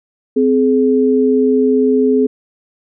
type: tone pair together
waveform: sine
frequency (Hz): 258.7 / 423.6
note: C4 / G#4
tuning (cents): -19 / +34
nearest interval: major sixth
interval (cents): 853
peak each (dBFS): -12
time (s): 0.36-2.27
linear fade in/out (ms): 10
effects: none